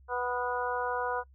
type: harmonic tone with a mistuned harmonic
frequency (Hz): 246.9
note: B3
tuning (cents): 0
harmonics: 2 / 3 / 4 / 5 / 6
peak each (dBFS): -34 / -36 / -34 / -39 / -37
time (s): 0.08-1.24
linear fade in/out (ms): 50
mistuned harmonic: 6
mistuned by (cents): -23
effects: noise-tail reverb RT60 0.1 s tail -25 dB re dry + added 66 Hz sine -54 dBFS peak until 1.34 s